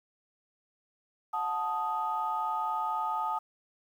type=tone cluster; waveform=sine; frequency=732 / 876 / 1246 Hz; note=F#5 / A5 / D#6; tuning=-19 / -8 / +2 cents; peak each=-37 / -31 / -32 dBFS; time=1.33-3.39 s; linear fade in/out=10 ms; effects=tanh soft clip ceiling -20 dBFS + 10-bit